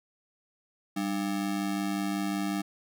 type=ring-modulated tone; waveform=square; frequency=247.8 Hz; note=B3; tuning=6 cents sharp; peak=-26 dBFS; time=0.96-2.62 s; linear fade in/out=10 ms; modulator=52.7 Hz; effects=none